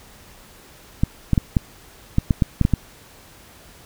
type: clicks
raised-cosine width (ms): 5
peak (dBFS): -3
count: 10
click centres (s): 1.035 / 1.333 / 1.378 / 1.568 / 2.184 / 2.308 / 2.422 / 2.613 / 2.651 / 2.737
effects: pink hiss -47 dBFS RMS until 3.85 s

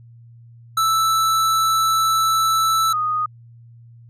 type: tone pair in turn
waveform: square / sine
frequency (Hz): 1318.5 / 1239.5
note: E6 / D#6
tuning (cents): 0 / -7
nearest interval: minor second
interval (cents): 107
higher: first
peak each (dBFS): -16 / -18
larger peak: first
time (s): 0.77-2.93 / 2.93-3.26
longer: first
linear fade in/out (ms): 5
effects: added 117 Hz sine -42 dBFS peak until 4.09 s + resampled to 32000 Hz

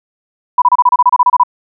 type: tone bursts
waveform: sine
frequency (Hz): 987.8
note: B5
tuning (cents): 0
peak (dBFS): -4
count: 13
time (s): 0.58-1.435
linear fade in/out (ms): 5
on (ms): 39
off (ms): 29
effects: none

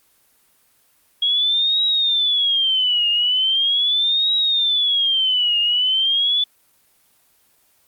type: tone with vibrato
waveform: sine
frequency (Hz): 3301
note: G#7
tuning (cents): -11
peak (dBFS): -15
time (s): 1.22-6.44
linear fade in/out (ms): 5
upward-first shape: triangle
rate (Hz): 0.4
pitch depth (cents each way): 270
effects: white hiss -59 dBFS RMS until 7.87 s + Opus 24 kbps

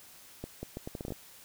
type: accelerating click train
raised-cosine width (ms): 2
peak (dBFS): -24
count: 10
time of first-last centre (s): 0.44-1.122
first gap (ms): 190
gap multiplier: 0.74
effects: white hiss -54 dBFS RMS until 1.44 s

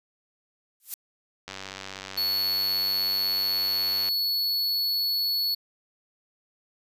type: noise with exponential growth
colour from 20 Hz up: violet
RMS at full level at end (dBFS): -26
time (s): 0.8-0.94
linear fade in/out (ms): 1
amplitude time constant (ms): 30
type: click train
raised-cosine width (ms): 0.2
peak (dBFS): -19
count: 252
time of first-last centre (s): 1.48-4.086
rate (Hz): 96.3
type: tone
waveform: square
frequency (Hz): 4404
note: C#8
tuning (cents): -12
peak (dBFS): -24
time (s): 2.17-5.55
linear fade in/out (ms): 10
effects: resampled to 32000 Hz

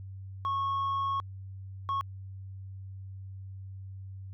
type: tone bursts at uneven times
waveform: sine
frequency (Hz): 1098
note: C#6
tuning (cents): -17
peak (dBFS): -25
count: 2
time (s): 0.45-1.2 / 1.89-2.01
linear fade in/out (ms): 0
effects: tanh soft clip ceiling -27 dBFS + added 96 Hz sine -40 dBFS peak until 4.33 s

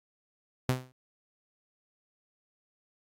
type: tone with exponential decay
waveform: sawtooth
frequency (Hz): 128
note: C3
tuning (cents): -38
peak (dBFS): -18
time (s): 0.69-0.92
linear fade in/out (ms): 0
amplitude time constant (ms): 48
effects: AAC 48 kbps

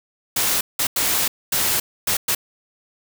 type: noise bursts at uneven times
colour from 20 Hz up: white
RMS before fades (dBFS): -20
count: 6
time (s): 0.36-0.61 / 0.79-0.87 / 0.96-1.28 / 1.52-1.8 / 2.07-2.17 / 2.28-2.35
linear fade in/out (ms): 5
effects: none

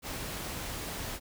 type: noise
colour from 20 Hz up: pink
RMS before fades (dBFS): -38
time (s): 0.02-1.2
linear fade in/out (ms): 50
effects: none

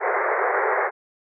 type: band-pass noise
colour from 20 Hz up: pink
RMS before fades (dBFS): -22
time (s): 0-0.91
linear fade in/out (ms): 50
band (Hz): 380 to 2100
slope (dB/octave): 96
effects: none

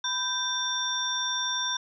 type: tone cluster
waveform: sine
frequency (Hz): 1001 / 1562 / 3570 / 5620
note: B5 / G6 / A7 / F8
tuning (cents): +23 / -7 / +24 / +10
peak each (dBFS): -34 / -34 / -29 / -33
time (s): 0.04-1.77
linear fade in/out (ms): 5
effects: none

